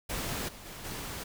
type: noise with level steps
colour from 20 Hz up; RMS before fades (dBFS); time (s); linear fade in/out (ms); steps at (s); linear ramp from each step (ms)
pink; -35 / -48 / -44 / -39; 0.09-1.24; 10; 0.48 / 0.65 / 0.84; 10
effects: none